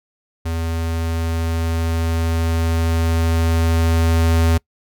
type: tone with level ramp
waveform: square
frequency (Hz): 82.41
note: E2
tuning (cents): 0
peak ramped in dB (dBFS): -21 to -13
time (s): 0.45-4.58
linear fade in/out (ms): 10
effects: noise-tail reverb RT60 0.1 s tail -24 dB re dry